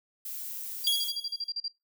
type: noise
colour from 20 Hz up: violet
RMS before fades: -38 dBFS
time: 0.25-1.11 s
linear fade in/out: 5 ms
type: tone bursts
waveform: sine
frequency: 4747 Hz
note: D8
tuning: 18 cents sharp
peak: -30 dBFS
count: 11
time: 0.84-1.682 s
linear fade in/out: 5 ms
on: 42 ms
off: 38 ms
type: tone with exponential decay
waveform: 45% pulse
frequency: 3322 Hz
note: G#7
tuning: in tune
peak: -21 dBFS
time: 0.87-1.52 s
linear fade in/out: 1 ms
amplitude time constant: 140 ms
effects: noise-tail reverb RT60 0.2 s tail -24 dB re dry